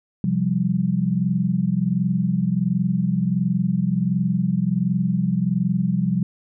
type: chord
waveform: sine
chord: C suspended fourth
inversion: none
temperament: equal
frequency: 130.81 / 174.61 / 196 Hz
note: C3 / F3 / G3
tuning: 0 / 0 / 0 cents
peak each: -25 / -21 / -22 dBFS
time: 0.24-6.23 s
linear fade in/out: 2 ms
effects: none